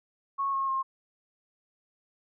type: tone with pitch steps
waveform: sine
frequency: 1100 / 1083.6 / 1067.5 Hz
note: C#6 / C#6 / C6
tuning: -14 / -40 / +34 cents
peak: -26 dBFS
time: 0.38-0.83 s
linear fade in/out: 20 ms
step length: 150 ms
effects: none